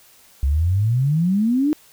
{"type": "exponential sweep", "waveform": "sine", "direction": "up", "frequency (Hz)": [65.41, 311.1], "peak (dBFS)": -15, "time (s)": [0.43, 1.73], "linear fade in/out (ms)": 0, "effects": ["white hiss -51 dBFS RMS until 1.92 s"]}